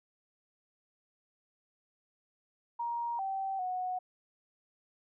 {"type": "tone with pitch steps", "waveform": "sine", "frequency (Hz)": [942, 774, 735], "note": ["A#5", "G5", "F#5"], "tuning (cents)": [18, -22, -12], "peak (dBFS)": -32, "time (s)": [2.79, 3.99], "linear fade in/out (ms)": 10, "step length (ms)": 400, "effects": []}